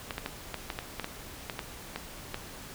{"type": "clicks", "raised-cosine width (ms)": 0.3, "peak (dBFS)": -17, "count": 12, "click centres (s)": [0.108, 0.181, 0.261, 0.543, 0.702, 0.789, 0.997, 1.044, 1.498, 1.592, 1.96, 2.344], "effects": ["pink hiss -45 dBFS RMS until 2.74 s"]}